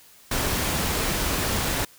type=noise; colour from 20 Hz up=pink; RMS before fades=-25 dBFS; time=0.31-1.85 s; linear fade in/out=5 ms; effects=white hiss -52 dBFS RMS until 1.98 s